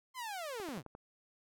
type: linear sweep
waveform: sawtooth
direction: down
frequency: 1061 to 103.8 Hz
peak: -36 dBFS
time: 0.14-0.83 s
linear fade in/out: 50 ms
type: click train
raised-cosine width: 1 ms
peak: -34 dBFS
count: 5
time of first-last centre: 0.6-0.951 s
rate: 11.4 Hz
effects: none